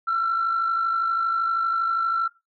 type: tone pair together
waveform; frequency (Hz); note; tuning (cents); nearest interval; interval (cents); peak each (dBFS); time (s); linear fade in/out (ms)
sine; 1344.3 / 1396.9; E6 / F6; +34 / 0; minor second; 66; -20 / -30; 0.07-2.28; 10
effects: noise-tail reverb RT60 0.2 s tail -17 dB re dry + tanh soft clip ceiling -16 dBFS